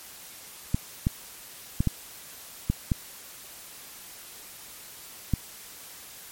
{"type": "clicks", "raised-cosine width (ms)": 5, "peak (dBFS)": -10, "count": 7, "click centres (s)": [0.745, 1.069, 1.805, 1.873, 2.7, 2.918, 5.337], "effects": ["white hiss -45 dBFS RMS until 6.31 s", "MP3 64 kbps"]}